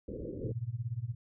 white low-pass noise, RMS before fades -40 dBFS, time 0.08-0.52 s, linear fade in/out 5 ms, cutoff 530 Hz, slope 96 dB/octave
sine tone with tremolo, 117.6 Hz, A#2, 16 cents sharp, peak -30 dBFS, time 0.44-1.15 s, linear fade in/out 10 ms, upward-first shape sine, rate 17 Hz, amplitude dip 90%
effects none

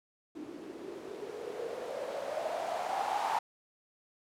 violet noise with low-pass filter sweep, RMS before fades -37 dBFS, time 0.35-3.39 s, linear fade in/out 5 ms, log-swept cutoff 300 to 880 Hz, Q 6.5, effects none

